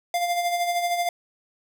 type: tone with tremolo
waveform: square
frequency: 698.5 Hz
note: F5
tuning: in tune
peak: -21 dBFS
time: 0.14-1.09 s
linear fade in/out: 2 ms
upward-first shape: sine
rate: 13 Hz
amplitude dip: 50%
effects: none